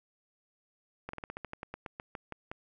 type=slowing click train; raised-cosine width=0.5 ms; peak=-24 dBFS; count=15; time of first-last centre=1.09-2.515 s; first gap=44 ms; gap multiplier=1.12; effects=none